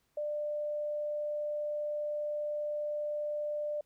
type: tone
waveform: sine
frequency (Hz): 595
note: D5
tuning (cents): +22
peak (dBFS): -32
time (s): 0.17-3.81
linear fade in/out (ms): 5
effects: pink hiss -75 dBFS RMS until 3.85 s